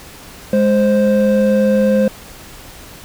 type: tone pair together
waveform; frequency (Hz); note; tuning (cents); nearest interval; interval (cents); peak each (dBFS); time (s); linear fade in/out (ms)
triangle; 207.7 / 523.3; G#3 / C5; 0 / 0; octave + major third; 1600; -11; 0.53-2.08; 2
effects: pink hiss -37 dBFS RMS until 3.04 s